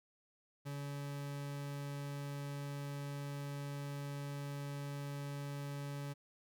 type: tone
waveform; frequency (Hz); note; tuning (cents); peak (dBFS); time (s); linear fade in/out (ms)
40% pulse; 142.2; C#3; +45; -40; 0.65-6.14; 20
effects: none